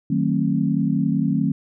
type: chord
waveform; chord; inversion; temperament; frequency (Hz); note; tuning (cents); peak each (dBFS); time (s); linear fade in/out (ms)
sine; D# diminished seventh; none; just; 155.56 / 186.68 / 224 / 268.8; D#3 / F#3 / A3 / C4; 0 / +16 / +31 / +47; -23; 0.1-1.52; 5
effects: none